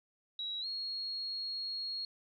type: tone with pitch glide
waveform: sine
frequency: 3873 to 4297 Hz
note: B7 to C8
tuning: -35 to +45 cents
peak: -36 dBFS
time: 0.39-2.05 s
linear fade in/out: 2 ms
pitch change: +180 cents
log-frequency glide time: 0.61-0.66 s
effects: none